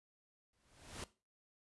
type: noise with exponential growth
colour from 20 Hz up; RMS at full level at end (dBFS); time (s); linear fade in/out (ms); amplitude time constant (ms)
pink; -43; 0.53-1.04; 2; 110
effects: noise-tail reverb RT60 0.3 s tail -17 dB re dry + resampled to 24000 Hz